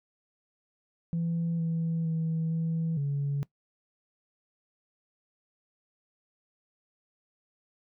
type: tone with pitch steps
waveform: sine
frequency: 167.6 / 164.6 / 161.9 / 163.5 / 141.7 Hz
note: E3 / E3 / E3 / E3 / C#3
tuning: +29 / -2 / -31 / -14 / +38 cents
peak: -25 dBFS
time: 1.13-3.43 s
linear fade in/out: 0 ms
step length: 460 ms
effects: noise-tail reverb RT60 0.1 s tail -21 dB re dry + tanh soft clip ceiling -24 dBFS

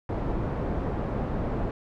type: low-pass noise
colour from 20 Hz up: pink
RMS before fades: -29 dBFS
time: 0.09-1.71 s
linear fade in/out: 2 ms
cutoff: 780 Hz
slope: 12 dB/octave
effects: none

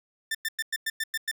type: tone bursts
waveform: sawtooth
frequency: 1786 Hz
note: A6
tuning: 25 cents sharp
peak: -23 dBFS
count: 8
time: 0.31-1.314 s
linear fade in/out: 5 ms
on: 38 ms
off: 100 ms
effects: none

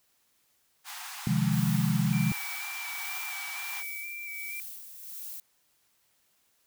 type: high-pass noise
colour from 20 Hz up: pink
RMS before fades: -41 dBFS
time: 0.84-3.84 s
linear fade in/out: 50 ms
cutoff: 730 Hz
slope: 96 dB/octave
type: chord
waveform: sine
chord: F minor seventh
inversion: second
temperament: equal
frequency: 130.81 / 155.56 / 174.61 / 207.7 Hz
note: C3 / Eb3 / F3 / Ab3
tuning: 0 / 0 / 0 / 0 cents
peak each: -29 dBFS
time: 1.27-2.32 s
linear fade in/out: 2 ms
type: noise with tremolo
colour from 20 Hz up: violet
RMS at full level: -40 dBFS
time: 1.52-5.4 s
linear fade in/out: 2 ms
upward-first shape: sine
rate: 1.4 Hz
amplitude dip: 55%
type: tone with vibrato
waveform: sine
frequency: 2322 Hz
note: D7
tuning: 20 cents flat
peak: -37 dBFS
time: 2.13-4.6 s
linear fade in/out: 0 ms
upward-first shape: square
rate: 2.1 Hz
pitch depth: 23 cents each way
effects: white hiss -70 dBFS RMS until 6.66 s

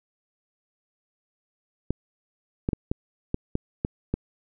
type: clicks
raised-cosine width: 3 ms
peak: -11 dBFS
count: 8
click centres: 1.906 / 2.689 / 2.732 / 2.915 / 3.344 / 3.554 / 3.849 / 4.14 s
effects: none

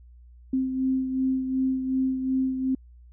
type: beating tone pair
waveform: sine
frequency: 261.6 / 264.3 Hz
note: C4 / C4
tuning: 0 / +18 cents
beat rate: 2.7 Hz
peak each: -23 / -32 dBFS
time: 0.53-2.75 s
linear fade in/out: 5 ms
effects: added 60 Hz sine -47 dBFS peak until 3.12 s

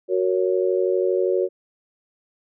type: chord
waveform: sine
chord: F# major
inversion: none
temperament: just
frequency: 370 / 462.5 / 555 Hz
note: F#4 / A#4 / C#5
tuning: 0 / -14 / +2 cents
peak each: -20 / -24 / -24 dBFS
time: 0.08-1.49 s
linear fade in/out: 50 ms
effects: none

